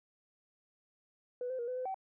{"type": "tone with pitch steps", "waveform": "sine", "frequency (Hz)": [494.2, 516, 474.4, 504, 509, 766], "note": ["B4", "C5", "A#4", "B4", "C5", "G5"], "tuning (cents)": [1, -24, 30, 35, -48, -40], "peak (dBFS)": -34, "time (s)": [1.41, 1.944], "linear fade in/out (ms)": 2, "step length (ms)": 89, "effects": ["tanh soft clip ceiling -30 dBFS"]}